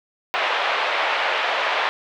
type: band-pass noise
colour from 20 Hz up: pink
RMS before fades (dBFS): -22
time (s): 0.34-1.89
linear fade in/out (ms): 0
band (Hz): 590 to 3300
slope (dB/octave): 24
effects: none